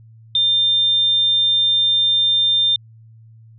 sine tone, 3600 Hz, A7, 39 cents sharp, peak -13 dBFS, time 0.35-2.76 s, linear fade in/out 2 ms, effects added 112 Hz sine -42 dBFS peak until 3.58 s

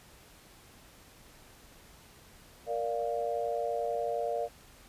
sine chord, Bb major, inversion none, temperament equal, 466.2 / 587.3 / 698.5 Hz, Bb4 / D5 / F5, 0 / 0 / 0 cents, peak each -34 dBFS, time 2.66-4.49 s, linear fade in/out 50 ms, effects pink hiss -56 dBFS RMS until 4.88 s + resampled to 32000 Hz

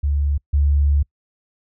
sine tone pair in turn, 71.8 / 71.8 Hz, D2 / D2, -39 / -39 cents, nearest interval unison, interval 0 cents, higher neither, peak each -16 / -13 dBFS, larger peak second, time 0.03-0.38 / 0.53-1.03 s, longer second, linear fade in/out 10 ms, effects noise-tail reverb RT60 0.1 s tail -26 dB re dry

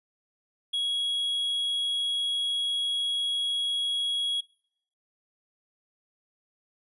triangle tone, 3322 Hz, G#7, in tune, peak -24 dBFS, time 0.73-4.41 s, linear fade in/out 10 ms, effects noise-tail reverb RT60 0.7 s tail -24 dB re dry + resampled to 24000 Hz

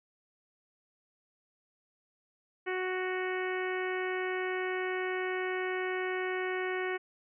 harmonic tone, 370 Hz, F#4, in tune, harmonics 1 / 2 / 3 / 4 / 5 / 6 / 7 / 8, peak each -33 / -41 / -43 / -41 / -39 / -41 / -49 / -51 dBFS, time 2.66-6.98 s, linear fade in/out 20 ms, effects none

